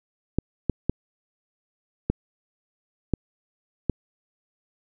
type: clicks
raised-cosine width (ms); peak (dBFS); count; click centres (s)
3; -8; 6; 0.386 / 0.697 / 0.896 / 2.1 / 3.137 / 3.897
effects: none